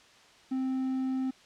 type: tone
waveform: triangle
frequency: 261.6 Hz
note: C4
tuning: in tune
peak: -26 dBFS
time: 0.51-1.31 s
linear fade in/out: 10 ms
effects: white hiss -57 dBFS RMS until 1.45 s + low-pass 5000 Hz 12 dB/octave